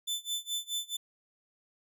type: tone with tremolo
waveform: sawtooth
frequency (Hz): 3520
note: A7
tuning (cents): 0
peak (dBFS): -27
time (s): 0.07-0.97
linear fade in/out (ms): 10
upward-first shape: sine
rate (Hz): 4.7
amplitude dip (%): 95
effects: none